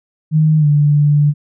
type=tone with pitch glide; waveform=sine; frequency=155.56 to 146.91 Hz; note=D#3 to D3; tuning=0 to +1 cents; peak=-8 dBFS; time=0.31-1.34 s; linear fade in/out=50 ms; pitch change=-99 cents; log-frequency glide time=0.58-0.67 s; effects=none